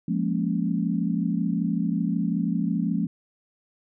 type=chord; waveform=sine; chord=Bb minor seventh; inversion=second; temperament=equal; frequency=174.61 / 207.7 / 233.1 / 277.2 Hz; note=F3 / Ab3 / Bb3 / Db4; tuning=0 / 0 / 0 / 0 cents; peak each=-26 / -27 / -29 / -30 dBFS; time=0.08-3.07 s; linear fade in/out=5 ms; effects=none